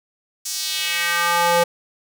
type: tone with high-pass filter sweep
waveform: square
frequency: 172.2 Hz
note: F3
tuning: 24 cents flat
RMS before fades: -20 dBFS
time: 0.45-1.64 s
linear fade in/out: 10 ms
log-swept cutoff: 6500 to 530 Hz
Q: 1.8
effects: none